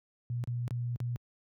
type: tone with dropouts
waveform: sine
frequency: 120.5 Hz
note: B2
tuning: 42 cents flat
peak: -30 dBFS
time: 0.3-1.16 s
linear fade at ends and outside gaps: 0 ms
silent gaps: 0.439-0.474 / 0.679-0.708 / 0.96-1.003 s
effects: high-pass 80 Hz 12 dB/octave